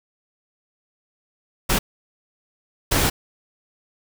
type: noise bursts at uneven times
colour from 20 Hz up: pink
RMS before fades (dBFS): -19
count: 2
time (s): 1.69-1.79 / 2.91-3.1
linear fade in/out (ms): 10
effects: none